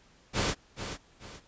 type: noise with echo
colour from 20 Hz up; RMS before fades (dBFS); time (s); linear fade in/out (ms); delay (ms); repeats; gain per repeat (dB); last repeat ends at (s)
pink; -28; 0.33-0.55; 50; 430; 2; -9; 1.41
effects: pink hiss -61 dBFS RMS until 1.47 s + resampled to 16000 Hz